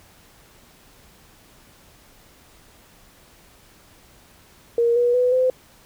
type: tone with pitch steps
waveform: sine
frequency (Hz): 469.4 / 483.2 / 497.3 / 511.9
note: A#4 / B4 / B4 / C5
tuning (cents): +12 / -38 / +12 / -38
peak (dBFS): -15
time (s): 4.78-5.5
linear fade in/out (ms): 2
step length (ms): 180
effects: pink hiss -52 dBFS RMS until 5.85 s